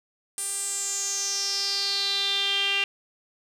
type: tone with band-pass filter sweep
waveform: sawtooth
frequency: 396.9 Hz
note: G4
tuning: 22 cents sharp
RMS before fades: -27 dBFS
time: 0.38-2.84 s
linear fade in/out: 0 ms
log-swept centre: 9300 to 2800 Hz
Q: 6.5
effects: none